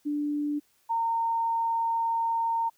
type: tone pair in turn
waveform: sine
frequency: 293.7 / 917 Hz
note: D4 / A#5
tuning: 0 / -29 cents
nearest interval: octave + minor sixth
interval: 1971 cents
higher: second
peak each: -26 / -24 dBFS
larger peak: second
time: 0.05-0.6 / 0.89-2.7 s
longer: second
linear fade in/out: 20 ms
effects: white hiss -67 dBFS RMS until 2.77 s